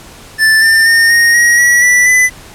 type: tone with pitch steps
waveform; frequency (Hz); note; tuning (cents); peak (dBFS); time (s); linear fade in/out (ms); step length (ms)
square; 1760 / 1792.8 / 1826.3 / 1860.4 / 1895.1 / 1930.4 / 1966.4 / 2003; A6 / A6 / A#6 / A#6 / A#6 / B6 / B6 / B6; 0 / +32 / -36 / -4 / +28 / -40 / -8 / +24; -6; 0.38-2.3; 50; 240
effects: pink hiss -35 dBFS RMS until 2.54 s + low-pass 12000 Hz 12 dB/octave